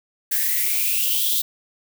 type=noise with high-pass filter sweep; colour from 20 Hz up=violet; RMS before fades=-21 dBFS; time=0.31-1.42 s; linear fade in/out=10 ms; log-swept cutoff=1700 to 3600 Hz; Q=8; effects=none